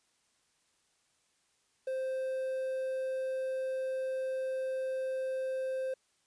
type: tone with quantisation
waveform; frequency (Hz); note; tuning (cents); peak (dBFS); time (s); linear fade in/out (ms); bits
triangle; 523.3; C5; 0; -30; 1.87-5.94; 5; 10
effects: white hiss -73 dBFS RMS until 6.26 s + resampled to 22050 Hz